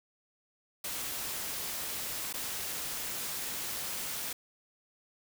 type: noise with dropouts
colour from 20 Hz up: white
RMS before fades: -37 dBFS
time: 0.84-4.33 s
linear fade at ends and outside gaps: 5 ms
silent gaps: 2.329-2.338 s
effects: none